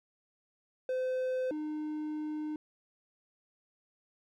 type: tone pair in turn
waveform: triangle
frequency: 513 / 305 Hz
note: C5 / D#4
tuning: -34 / -34 cents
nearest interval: major sixth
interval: 900 cents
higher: first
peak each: -28 / -32 dBFS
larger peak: first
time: 0.89-1.51 / 1.51-2.56 s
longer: second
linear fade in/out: 2 ms
effects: none